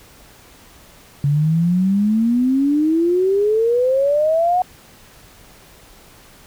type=exponential sweep; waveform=sine; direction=up; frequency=139.9 to 740 Hz; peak=-13 dBFS; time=1.24-4.62 s; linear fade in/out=2 ms; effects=pink hiss -46 dBFS RMS until 6.46 s